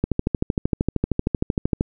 click train, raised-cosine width 3 ms, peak -6 dBFS, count 24, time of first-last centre 0.04-1.809 s, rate 13 Hz, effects none

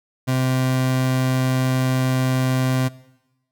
30% pulse tone, 129.5 Hz, C3, 17 cents flat, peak -15 dBFS, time 0.27-2.89 s, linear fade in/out 20 ms, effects noise-tail reverb RT60 1.0 s tail -20 dB re dry

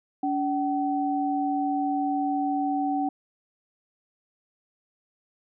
sine tone pair together, 285.7 / 761 Hz, D4 / F#5, -48 / +48 cents, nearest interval octave + perfect fourth, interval 1696 cents, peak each -26 dBFS, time 0.23-3.09 s, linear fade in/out 5 ms, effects none

